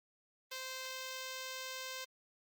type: tone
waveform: 5% pulse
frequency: 520 Hz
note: C5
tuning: 11 cents flat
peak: -30 dBFS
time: 0.51-2.05 s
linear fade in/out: 10 ms
effects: Opus 24 kbps